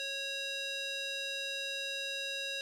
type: tone with band-pass filter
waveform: square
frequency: 550 Hz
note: C#5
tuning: 14 cents flat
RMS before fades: -38 dBFS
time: 0-2.61 s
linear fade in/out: 0 ms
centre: 3600 Hz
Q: 2.1
effects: none